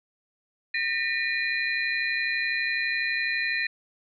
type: tone cluster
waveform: sine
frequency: 1821 / 1953 / 2429 / 4065 Hz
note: A#6 / B6 / D#7 / B7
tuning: -41 / -20 / -42 / +49 cents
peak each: -28 / -32 / -29 / -34 dBFS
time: 0.74-3.67 s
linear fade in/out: 5 ms
effects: none